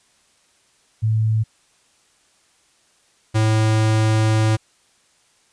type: tone pair in turn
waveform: sine / square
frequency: 110 / 109.5 Hz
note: A2 / A2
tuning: 0 / -8 cents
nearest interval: unison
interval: 8 cents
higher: first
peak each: -15 dBFS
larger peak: neither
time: 1.02-1.44 / 3.34-4.57 s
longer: second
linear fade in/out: 20 ms
effects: white hiss -59 dBFS RMS until 5.52 s + resampled to 22050 Hz